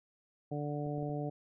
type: harmonic tone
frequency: 146.83 Hz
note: D3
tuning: in tune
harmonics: 1 / 2 / 3 / 4 / 5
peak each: -37 / -40 / -42 / -43 / -44 dBFS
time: 0.51-1.3 s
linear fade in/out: 10 ms
type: clicks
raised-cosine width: 2 ms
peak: -37 dBFS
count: 4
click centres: 0.864 / 0.981 / 1.028 / 1.095 s
effects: none